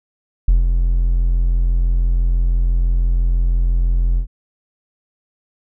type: tone with ADSR envelope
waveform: triangle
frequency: 43 Hz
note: F1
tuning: 26 cents flat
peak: -4 dBFS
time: 0.48-4.27 s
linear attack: 5 ms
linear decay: 140 ms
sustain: -6 dB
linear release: 96 ms
effects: tanh soft clip ceiling -4 dBFS